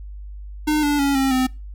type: tone with pitch steps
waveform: square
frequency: 303.2 / 291.2 / 279.6 / 268.6 / 257.9 Hz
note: D#4 / D4 / C#4 / C4 / C4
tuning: -45 / -15 / +15 / +46 / -25 cents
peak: -17 dBFS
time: 0.67-1.47 s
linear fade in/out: 10 ms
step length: 160 ms
effects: noise-tail reverb RT60 0.3 s tail -24 dB re dry + added 50 Hz sine -32 dBFS peak until 1.74 s